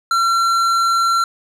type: tone with tanh clipping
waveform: sine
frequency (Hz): 1360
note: F6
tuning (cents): -46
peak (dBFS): -15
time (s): 0.11-1.24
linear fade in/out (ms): 2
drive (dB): 13
effects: none